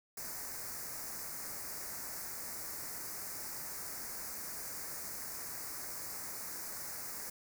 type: band-stop noise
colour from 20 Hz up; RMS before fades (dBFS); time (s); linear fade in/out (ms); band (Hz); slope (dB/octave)
white; -43; 0.17-7.3; 5; 2200 to 4700; 48
effects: none